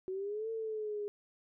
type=exponential two-way sweep; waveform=sine; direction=up then down; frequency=370 to 452.2 to 409.1 Hz; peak=-35 dBFS; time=0.08-1.08 s; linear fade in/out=0 ms; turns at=0.5 s; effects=none